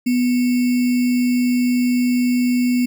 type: tone with sample-and-hold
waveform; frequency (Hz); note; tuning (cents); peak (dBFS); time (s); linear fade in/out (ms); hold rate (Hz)
sine; 246.9; B3; 0; -14; 0.06-2.86; 10; 2450
effects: none